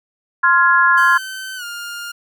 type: chord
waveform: sine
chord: F minor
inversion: second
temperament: just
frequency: 1047.7 / 1396.9 / 1676.3 Hz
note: C6 / F6 / Ab6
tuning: +2 / 0 / +16 cents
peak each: -14 dBFS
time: 0.43-1.18 s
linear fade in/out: 10 ms
type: tone with pitch glide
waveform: sawtooth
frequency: 1536 to 1408.5 Hz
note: G6 to F6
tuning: -36 to +14 cents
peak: -23 dBFS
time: 0.97-2.12 s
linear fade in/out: 10 ms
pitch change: -150 cents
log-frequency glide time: 1.56-1.64 s
effects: none